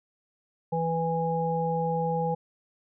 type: harmonic tone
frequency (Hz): 164.81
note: E3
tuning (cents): 0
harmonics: 1 / 3 / 5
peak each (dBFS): -29 / -29 / -29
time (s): 0.72-2.35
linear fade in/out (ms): 10
effects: none